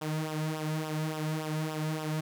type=tone with flanger; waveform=sawtooth; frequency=155.56 Hz; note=D#3; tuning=in tune; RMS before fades=-33 dBFS; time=0.01-2.21 s; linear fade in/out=10 ms; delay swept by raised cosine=0.45 to 2.75 ms; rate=3.5 Hz; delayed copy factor=-0.7; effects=none